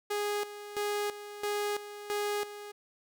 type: tone with tremolo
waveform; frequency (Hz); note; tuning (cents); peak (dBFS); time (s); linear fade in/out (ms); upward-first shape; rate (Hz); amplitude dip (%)
sawtooth; 413.2; G#4; -9; -26; 0.1-2.72; 10; square; 1.5; 75
effects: none